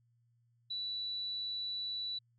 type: tone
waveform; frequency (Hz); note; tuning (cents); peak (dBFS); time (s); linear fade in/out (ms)
sine; 3951; B7; 0; -36; 0.7-2.19; 10
effects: added 118 Hz sine -69 dBFS peak until 2.38 s